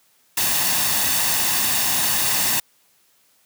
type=noise with comb filter; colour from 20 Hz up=white; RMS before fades=-20 dBFS; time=0.37-2.6 s; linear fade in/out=5 ms; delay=1.1 ms; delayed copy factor=+0.5; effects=white hiss -60 dBFS RMS until 3.45 s + high-pass 100 Hz 12 dB/octave